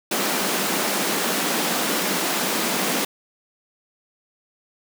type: high-pass noise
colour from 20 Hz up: pink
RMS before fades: -23 dBFS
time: 0.11-3.05 s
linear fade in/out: 5 ms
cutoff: 180 Hz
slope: 48 dB/octave
effects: none